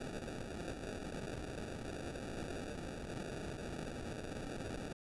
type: noise with sample-and-hold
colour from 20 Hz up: blue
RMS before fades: -44 dBFS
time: 0-4.93 s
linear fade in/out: 10 ms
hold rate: 1050 Hz
effects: resampled to 24000 Hz